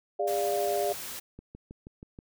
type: chord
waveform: sine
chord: D diminished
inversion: second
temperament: equal with one note detuned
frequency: 405.8 / 587.3 / 698.5 Hz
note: Ab4 / D5 / F5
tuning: -40 / 0 / 0 cents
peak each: -30 dBFS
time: 0.19-0.93 s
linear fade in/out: 10 ms
type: noise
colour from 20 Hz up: white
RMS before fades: -39 dBFS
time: 0.27-1.2 s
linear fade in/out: 10 ms
type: click train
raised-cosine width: 3 ms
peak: -31 dBFS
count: 6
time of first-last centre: 1.39-2.189 s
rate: 6.26 Hz
effects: none